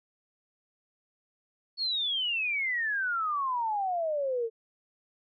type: exponential sweep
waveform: sine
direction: down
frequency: 4435 to 443.4 Hz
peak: -27 dBFS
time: 1.77-4.5 s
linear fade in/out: 50 ms
effects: none